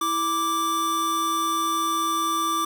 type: tone pair together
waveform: square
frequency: 329.2 / 1174 Hz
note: E4 / D6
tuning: -2 / -1 cents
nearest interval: octave + minor seventh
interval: 2201 cents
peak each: -32 / -23 dBFS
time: 0.01-2.65 s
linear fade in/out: 5 ms
effects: none